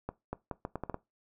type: accelerating click train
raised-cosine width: 1 ms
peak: -21 dBFS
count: 8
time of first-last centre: 0.09-0.944 s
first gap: 240 ms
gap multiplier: 0.76
effects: noise-tail reverb RT60 0.2 s tail -19 dB re dry